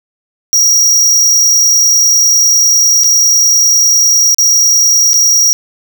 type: tone with dropouts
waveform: square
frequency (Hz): 5690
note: F8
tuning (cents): +31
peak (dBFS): -6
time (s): 0.53-5.53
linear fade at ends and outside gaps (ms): 0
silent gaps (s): 3.036-3.043 / 4.345-4.384 / 5.133-5.141
effects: none